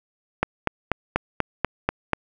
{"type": "click train", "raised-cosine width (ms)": 0.5, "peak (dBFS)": -4, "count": 8, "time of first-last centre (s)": [0.43, 2.133], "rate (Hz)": 4.11, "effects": []}